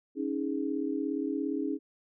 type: chord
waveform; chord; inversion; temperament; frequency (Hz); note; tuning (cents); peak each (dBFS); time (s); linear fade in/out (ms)
sine; C# suspended second; none; equal with one note detuned; 277.2 / 314.4 / 415.3; C#4 / D#4 / G#4; 0 / +18 / 0; -32 / -33 / -36; 0.15-1.79; 50
effects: none